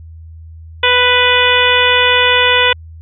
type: harmonic tone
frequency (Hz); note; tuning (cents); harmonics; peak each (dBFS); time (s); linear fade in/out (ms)
495; B4; +4; 1 / 2 / 3 / 4 / 5 / 6 / 7; -16 / -16 / -16 / -16 / -16 / -16 / -16; 0.83-2.73; 5
effects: added 81 Hz sine -31 dBFS peak until 3.01 s